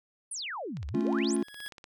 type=exponential two-way sweep; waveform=sine; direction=down then up; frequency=10660 to 61.74 to 10660 Hz; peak=-34 dBFS; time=0.31-1.36 s; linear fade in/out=5 ms; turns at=0.87 s
type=click train; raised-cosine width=0.2 ms; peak=-30 dBFS; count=19; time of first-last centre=0.77-1.841 s; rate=16.8 Hz
type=chord; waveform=triangle; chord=A augmented; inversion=none; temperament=equal; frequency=220 / 277.2 / 349.2 Hz; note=A3 / C#4 / E#4; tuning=0 / 0 / 0 cents; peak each=-28 dBFS; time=0.94-1.43 s; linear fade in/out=5 ms
type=tone with exponential growth; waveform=25% pulse; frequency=1670 Hz; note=G#6; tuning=9 cents sharp; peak=-32 dBFS; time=1.12-1.68 s; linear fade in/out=0 ms; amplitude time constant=120 ms
effects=none